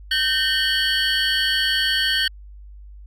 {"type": "tone cluster", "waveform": "triangle", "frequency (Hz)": [1546, 1826, 2972, 3218, 4445], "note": ["G6", "A#6", "F#7", "G7", "C#8"], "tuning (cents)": [-24, -36, 7, 45, 4], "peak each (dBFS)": -23, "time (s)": [0.11, 2.28], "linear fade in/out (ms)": 5, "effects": ["added 50 Hz sine -38 dBFS peak until 3.06 s"]}